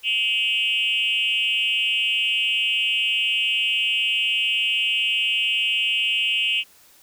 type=tone with frequency modulation; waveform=sine; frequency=2791 Hz; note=F7; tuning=2 cents flat; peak=-18 dBFS; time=0.03-6.64 s; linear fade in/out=50 ms; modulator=229 Hz; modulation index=1.3; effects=tanh soft clip ceiling -14 dBFS + white hiss -53 dBFS RMS until 7.02 s